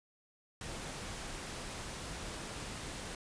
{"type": "noise", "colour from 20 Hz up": "pink", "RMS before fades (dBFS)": -43, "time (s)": [0.61, 3.15], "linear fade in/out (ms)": 2, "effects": ["resampled to 22050 Hz"]}